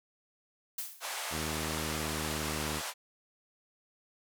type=noise with exponential decay; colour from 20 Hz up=blue; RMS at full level=-34 dBFS; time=0.78-1.15 s; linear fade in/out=5 ms; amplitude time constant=79 ms
type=band-pass noise; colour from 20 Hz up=pink; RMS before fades=-38 dBFS; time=1-2.94 s; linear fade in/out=50 ms; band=640 to 13000 Hz; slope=24 dB/octave
type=tone with pitch glide; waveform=10% pulse; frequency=78.3 to 76.42 Hz; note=D#2 to D#2; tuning=+11 to -31 cents; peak=-27 dBFS; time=1.3-2.82 s; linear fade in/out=50 ms; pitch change=-42 cents; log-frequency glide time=1.77-2.59 s
effects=none